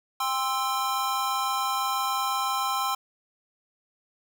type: chord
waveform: square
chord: C major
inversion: second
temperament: equal with one note detuned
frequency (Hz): 796.3 / 1046.5 / 1318.5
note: G5 / C6 / E6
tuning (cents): +27 / 0 / 0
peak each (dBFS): -31 / -29 / -31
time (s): 0.2-2.95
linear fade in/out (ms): 5
effects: none